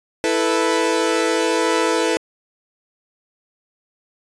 sawtooth chord, E suspended fourth, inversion none, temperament equal, 329.6 / 440 / 493.9 Hz, E4 / A4 / B4, 0 / 0 / 0 cents, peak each -17 dBFS, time 0.24-2.17 s, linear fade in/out 0 ms, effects resampled to 22050 Hz

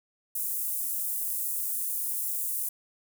pink high-pass noise, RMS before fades -31 dBFS, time 0.35-2.69 s, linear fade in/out 5 ms, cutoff 10000 Hz, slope 24 dB/octave, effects none

